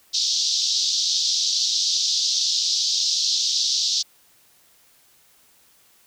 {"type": "band-pass noise", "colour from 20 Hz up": "white", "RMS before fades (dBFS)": -22, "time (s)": [0.13, 4.03], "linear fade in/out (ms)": 20, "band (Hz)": [3600, 5900], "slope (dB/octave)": 48, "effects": ["white hiss -57 dBFS RMS until 6.06 s"]}